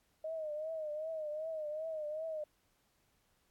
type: tone with vibrato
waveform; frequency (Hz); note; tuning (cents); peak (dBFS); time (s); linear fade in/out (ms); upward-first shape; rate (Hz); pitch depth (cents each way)
sine; 622.3; D#5; 0; -37; 0.24-2.44; 5; triangle; 2.6; 88
effects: pink hiss -75 dBFS RMS until 3.5 s + AAC 64 kbps